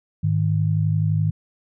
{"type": "tone pair together", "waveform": "sine", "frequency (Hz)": [103.82, 155.56], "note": ["G#2", "D#3"], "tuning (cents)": [0, 0], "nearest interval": "perfect fifth", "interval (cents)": 700, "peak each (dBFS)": -20, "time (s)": [0.23, 1.31], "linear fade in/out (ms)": 10, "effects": []}